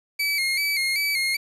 30% pulse tone with vibrato, 2217 Hz, C#7, in tune, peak -19 dBFS, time 0.19-1.37 s, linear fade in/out 10 ms, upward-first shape square, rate 2.6 Hz, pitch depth 60 cents each way, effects resampled to 32000 Hz + 8-bit

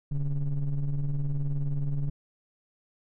triangle ring-modulated tone, 66.6 Hz, C2, 31 cents sharp, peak -20 dBFS, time 0.11-2.1 s, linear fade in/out 10 ms, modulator 76.2 Hz, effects none

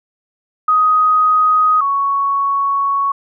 sine tone pair in turn, 1252 / 1112.3 Hz, D#6 / C#6, +10 / +6 cents, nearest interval major second, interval 204 cents, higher first, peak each -9 / -13 dBFS, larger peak first, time 0.68-1.81 / 1.81-3.12 s, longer second, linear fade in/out 5 ms, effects none

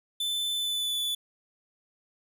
45% pulse tone with pitch glide, 3520 to 3470 Hz, A7 to A7, 0 to -25 cents, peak -27 dBFS, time 0.2-1.15 s, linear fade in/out 5 ms, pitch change -25 cents, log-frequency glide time 0.54-0.98 s, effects none

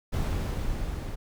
brown noise with level ramp, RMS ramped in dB -26 to -34 dBFS, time 0.12-1.16 s, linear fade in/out 20 ms, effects none

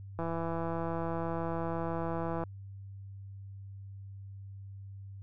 click train, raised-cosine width 1 ms, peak -22 dBFS, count 374, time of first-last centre 0.19-2.437 s, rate 166 Hz, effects added 98 Hz sine -43 dBFS peak until 5.22 s

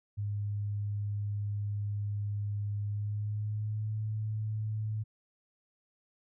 sine tone with pitch glide, 102.8 to 107.97 Hz, G#2 to A2, -17 to -32 cents, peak -31 dBFS, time 0.17-5.04 s, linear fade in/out 20 ms, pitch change +85 cents, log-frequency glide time 2.82-3.95 s, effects none

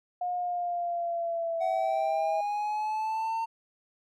sine tone with pitch glide, 716 to 645.3 Hz, F5 to E5, +43 to -37 cents, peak -28 dBFS, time 0.21-2.41 s, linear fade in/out 5 ms, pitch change -180 cents, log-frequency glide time 0.36-2.03 s
triangle linear sweep, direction up, 746 to 910 Hz, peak -26 dBFS, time 1.6-3.46 s, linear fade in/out 20 ms
effects none

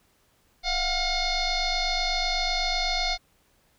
sine tone with frequency modulation, 2160 Hz, C#7, 45 cents flat, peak -23 dBFS, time 0.63-3.18 s, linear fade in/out 50 ms, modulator 712 Hz, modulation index 4, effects pink hiss -65 dBFS RMS until 3.78 s

